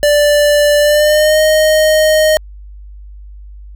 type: tone with pitch glide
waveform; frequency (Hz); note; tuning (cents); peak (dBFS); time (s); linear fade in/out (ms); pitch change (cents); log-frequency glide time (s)
square; 587.3 to 620.8; D5 to D#5; 0 to -4; -8; 0.03-2.37; 0; +96; 0.79-1.41
effects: added 50 Hz sine -30 dBFS peak until 3.75 s